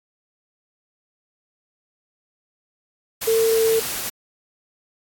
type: tone in noise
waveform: sine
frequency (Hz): 449.7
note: A4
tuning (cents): +38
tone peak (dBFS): -15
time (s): 3.27-3.8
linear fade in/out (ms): 10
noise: white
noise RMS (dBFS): -27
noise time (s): 3.21-4.1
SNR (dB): +9
effects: AAC 64 kbps